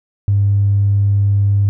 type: tone with tanh clipping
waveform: triangle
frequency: 100.5 Hz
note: G2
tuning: 44 cents sharp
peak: -10 dBFS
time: 0.28-1.69 s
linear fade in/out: 0 ms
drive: 4 dB
effects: none